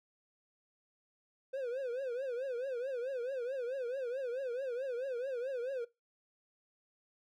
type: tone with vibrato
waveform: triangle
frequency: 509 Hz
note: C5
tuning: 48 cents flat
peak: -33 dBFS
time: 1.53-5.85 s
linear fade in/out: 10 ms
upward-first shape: triangle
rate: 4.6 Hz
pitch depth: 170 cents each way
effects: noise-tail reverb RT60 0.2 s tail -19 dB re dry